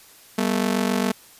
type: ring-modulated tone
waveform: sawtooth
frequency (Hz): 219.4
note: A3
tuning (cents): -5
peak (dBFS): -13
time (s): 0.38-1.12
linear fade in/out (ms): 2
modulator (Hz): 23.7
effects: white hiss -49 dBFS RMS until 1.39 s + resampled to 32000 Hz